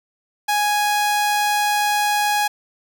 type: tone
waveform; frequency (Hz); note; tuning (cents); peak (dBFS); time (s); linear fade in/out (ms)
sawtooth; 830.6; G#5; 0; -13; 0.48-2.48; 10
effects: none